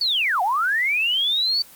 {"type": "linear two-way sweep", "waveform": "sine", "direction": "down then up", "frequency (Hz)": [4577, 698.5, 4577], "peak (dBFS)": -18, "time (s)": [0.01, 1.62], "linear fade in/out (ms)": 2, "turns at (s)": 0.42, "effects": ["white hiss -46 dBFS RMS until 1.75 s", "Opus 24 kbps"]}